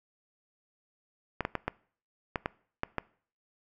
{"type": "clicks", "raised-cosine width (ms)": 0.5, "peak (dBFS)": -14, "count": 8, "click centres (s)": [1.407, 1.451, 1.553, 1.68, 2.358, 2.459, 2.834, 2.983], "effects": ["noise-tail reverb RT60 0.5 s tail -22 dB re dry"]}